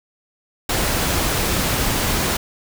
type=noise; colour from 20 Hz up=pink; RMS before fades=-20 dBFS; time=0.69-2.37 s; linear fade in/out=5 ms; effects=none